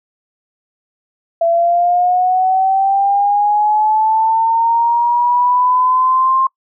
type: linear sweep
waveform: sine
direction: up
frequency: 668 to 1061 Hz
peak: -10 dBFS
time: 1.41-6.47 s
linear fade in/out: 5 ms
effects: noise-tail reverb RT60 0.1 s tail -25 dB re dry